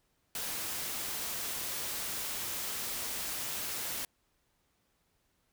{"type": "noise", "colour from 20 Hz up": "white", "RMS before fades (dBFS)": -37, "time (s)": [0.35, 4.05], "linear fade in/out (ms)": 2, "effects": ["pink hiss -75 dBFS RMS until 5.52 s"]}